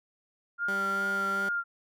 sine tone with vibrato, 1396.9 Hz, F6, in tune, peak -27 dBFS, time 0.58-1.64 s, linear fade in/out 50 ms, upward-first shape sine, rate 2.5 Hz, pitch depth 22 cents each way
15% pulse tone, 196 Hz, G3, in tune, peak -29 dBFS, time 0.68-1.49 s, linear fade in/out 5 ms
effects none

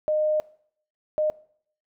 sine tone bursts at uneven times, 613 Hz, D#5, 26 cents flat, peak -20 dBFS, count 2, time 0.08-0.4 / 1.18-1.3 s, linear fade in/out 0 ms, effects noise-tail reverb RT60 0.6 s tail -21 dB re dry

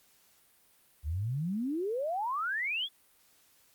sine exponential sweep, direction up, 69.2 to 3500 Hz, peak -30 dBFS, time 1.03-2.89 s, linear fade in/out 50 ms, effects white hiss -65 dBFS RMS until 3.74 s + Opus 48 kbps

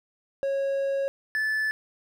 triangle tone pair in turn, 549 / 1743 Hz, C#5 / A6, -17 / -17 cents, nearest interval octave + minor sixth, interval 2000 cents, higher second, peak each -22 dBFS, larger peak neither, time 0.43-1.08 / 1.35-1.71 s, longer first, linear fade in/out 0 ms, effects none

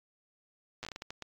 slowing click train, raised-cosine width 0.2 ms, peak -23 dBFS, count 10, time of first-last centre 0.83-1.223 s, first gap 8 ms, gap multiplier 1.4, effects AAC 64 kbps

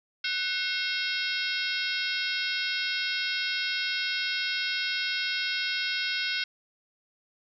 harmonic tone with a mistuned harmonic, 540 Hz, C#5, 45 cents flat, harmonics 3 / 4 / 5 / 6 / 7 / 8 / 9 / 10, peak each -33 / -34 / -35 / -36 / -36 / -37 / -38 / -38 dBFS, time 0.24-6.44 s, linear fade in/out 5 ms, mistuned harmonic 3, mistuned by -140 cents, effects none

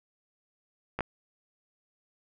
clicks, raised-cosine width 0.5 ms, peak -17 / -12 dBFS, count 2, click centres 0.99 / 1.007 s, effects none

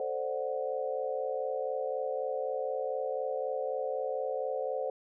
sine chord, D dominant seventh, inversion second, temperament equal, 440 / 523.3 / 587.3 / 740 Hz, A4 / C5 / D5 / F#5, 0 / 0 / 0 / 0 cents, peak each -38 / -33 / -38 / -39 dBFS, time 0-4.9 s, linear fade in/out 2 ms, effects none

